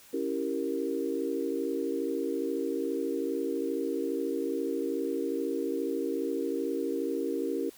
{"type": "chord", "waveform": "sine", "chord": "C# diminished seventh", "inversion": "none", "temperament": "equal", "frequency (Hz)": [277.2, 329.6, 392, 466.2], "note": ["C#4", "E4", "G4", "Bb4"], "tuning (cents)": [0, 0, 0, 0], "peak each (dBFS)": -34, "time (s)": [0.13, 7.7], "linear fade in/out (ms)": 10, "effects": ["white hiss -55 dBFS RMS until 7.77 s"]}